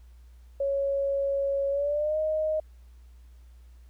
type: tone with pitch glide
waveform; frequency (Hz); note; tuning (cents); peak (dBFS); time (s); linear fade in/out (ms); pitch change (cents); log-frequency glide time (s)
sine; 554.4 to 622.3; C#5 to D#5; 0 to 0; -24; 0.6-2.6; 5; +200; 1.7-2.18
effects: added 60 Hz sine -48 dBFS peak until 3.89 s + pink hiss -68 dBFS RMS until 3.89 s